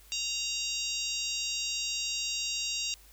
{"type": "harmonic tone with a mistuned harmonic", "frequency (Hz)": 940, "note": "A#5", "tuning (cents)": 14, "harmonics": [3, 4, 5, 6, 7, 8], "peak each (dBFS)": [-36, -37, -38, -39, -39, -40], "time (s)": [0.12, 2.94], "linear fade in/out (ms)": 0, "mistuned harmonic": 3, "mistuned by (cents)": -21, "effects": ["added 50 Hz sine -56 dBFS peak until 3.12 s", "white hiss -58 dBFS RMS until 3.12 s"]}